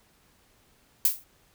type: noise with exponential decay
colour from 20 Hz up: violet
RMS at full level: -18 dBFS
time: 1.05-1.24 s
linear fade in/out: 2 ms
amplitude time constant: 40 ms
effects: pink hiss -63 dBFS RMS until 1.54 s